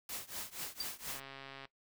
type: noise with tremolo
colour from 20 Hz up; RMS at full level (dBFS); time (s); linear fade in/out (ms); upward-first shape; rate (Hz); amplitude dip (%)
white; -40; 0.09-1.2; 2; triangle; 4.2; 95
type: tone with exponential decay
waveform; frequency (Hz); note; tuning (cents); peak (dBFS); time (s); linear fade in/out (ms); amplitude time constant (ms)
triangle; 4699; D8; 0; -31; 0.8-0.89; 5; 18
type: click train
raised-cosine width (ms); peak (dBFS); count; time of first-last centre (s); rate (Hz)
0.3; -32; 79; 1.08-1.654; 136
effects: noise-tail reverb RT60 0.1 s tail -18 dB re dry